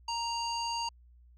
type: tone with low-pass filter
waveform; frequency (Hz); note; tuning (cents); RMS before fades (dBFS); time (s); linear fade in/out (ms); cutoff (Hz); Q
square; 933; A#5; +1; -34; 0.08-0.89; 5; 5500; 6
effects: added 60 Hz sine -55 dBFS peak until 1.37 s